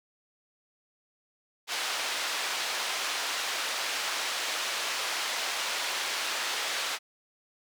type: band-pass noise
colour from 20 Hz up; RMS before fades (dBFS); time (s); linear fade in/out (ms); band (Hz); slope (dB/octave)
white; -32; 1.67-6.99; 50; 600 to 4500; 12
effects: none